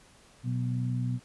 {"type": "harmonic tone", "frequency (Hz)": 61.74, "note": "B1", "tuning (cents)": 0, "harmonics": [2, 3, 4], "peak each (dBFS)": [-28, -38, -36], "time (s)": [0.43, 1.2], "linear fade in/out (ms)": 50, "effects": ["pink hiss -58 dBFS RMS until 1.24 s", "resampled to 24000 Hz"]}